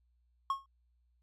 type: tone with exponential decay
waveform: triangle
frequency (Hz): 1089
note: C#6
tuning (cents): -31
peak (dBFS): -24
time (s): 0.5-0.66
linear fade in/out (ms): 2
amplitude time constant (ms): 34
effects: added 60 Hz sine -69 dBFS peak until 1.22 s + AAC 64 kbps